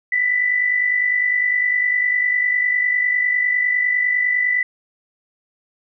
sine tone pair together, 1939.1 / 1989 Hz, B6 / B6, -32 / +12 cents, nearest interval unison, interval 44 cents, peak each -24 / -16 dBFS, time 0.12-4.63 s, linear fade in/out 5 ms, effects none

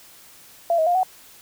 sine tone with pitch steps, 680 / 636 / 705 / 747 Hz, F5 / D#5 / F5 / F#5, -46 / +38 / +16 / +16 cents, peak -16 dBFS, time 0.7-1.032 s, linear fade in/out 2 ms, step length 83 ms, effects white hiss -48 dBFS RMS until 1.41 s

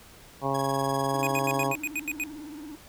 harmonic tone, 136.8 Hz, C#3, 23 cents flat, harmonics 1 / 2 / 3 / 4 / 5 / 6 / 7 / 8, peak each -33 / -33 / -33 / -33 / -33 / -33 / -33 / -33 dBFS, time 0.41-1.76 s, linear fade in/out 50 ms
10% pulse tone with tremolo, 1662 Hz, G#6, 1 cent sharp, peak -28 dBFS, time 0.54-1.69 s, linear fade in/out 10 ms, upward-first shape square, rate 20 Hz, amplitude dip 70%
triangle tone with vibrato, 300.6 Hz, D4, 40 cents sharp, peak -36 dBFS, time 1.13-2.76 s, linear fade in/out 10 ms, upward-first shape sine, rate 18 Hz, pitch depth 110 cents each way
square tone bursts, 2489 Hz, D#7, in tune, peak -28 dBFS, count 9, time 1.23-2.237 s, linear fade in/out 0 ms, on 39 ms, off 82 ms
effects pink hiss -51 dBFS RMS until 2.88 s

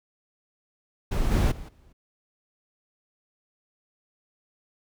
brown noise with level steps, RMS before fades -25 / -21 / -39 / -55 dBFS, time 1.11-1.93 s, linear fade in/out 10 ms, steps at 1.31 / 1.51 / 1.68 s, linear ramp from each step 10 ms, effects none

